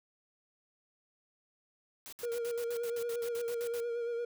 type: noise bursts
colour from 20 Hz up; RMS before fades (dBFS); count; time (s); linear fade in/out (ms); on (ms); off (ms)
white; -47; 14; 2.06-3.802; 0; 65; 64
type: tone with vibrato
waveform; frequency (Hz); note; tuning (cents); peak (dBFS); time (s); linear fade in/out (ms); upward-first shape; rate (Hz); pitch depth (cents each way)
triangle; 471.1; A#4; +18; -31; 2.23-4.25; 5; sine; 8.7; 30
effects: none